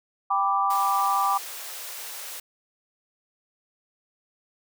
sine chord, G major, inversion none, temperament equal with one note detuned, 789 / 987.8 / 1174.7 Hz, G5 / B5 / D6, +11 / 0 / 0 cents, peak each -25 / -27 / -23 dBFS, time 0.3-1.38 s, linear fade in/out 10 ms
white high-pass noise, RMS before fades -37 dBFS, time 0.7-2.4 s, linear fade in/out 5 ms, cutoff 440 Hz, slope 24 dB/octave
effects none

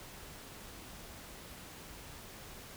silence, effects pink hiss -50 dBFS RMS until 2.76 s

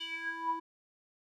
square tone with band-pass filter sweep, 329.6 Hz, E4, in tune, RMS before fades -37 dBFS, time 0-0.6 s, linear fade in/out 10 ms, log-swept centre 3200 to 770 Hz, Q 9.1, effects none

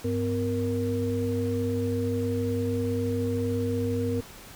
sine tone cluster, 100.1 / 253.2 / 468 Hz, G2 / B3 / A#4, +37 / +43 / +7 cents, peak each -29 dBFS, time 0.04-4.21 s, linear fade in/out 10 ms, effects pink hiss -46 dBFS RMS until 4.55 s

